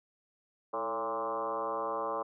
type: tone with frequency modulation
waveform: sine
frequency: 802 Hz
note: G5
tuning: 39 cents sharp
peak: -31 dBFS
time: 0.73-2.23 s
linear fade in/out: 10 ms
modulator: 119 Hz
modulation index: 3.3
effects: none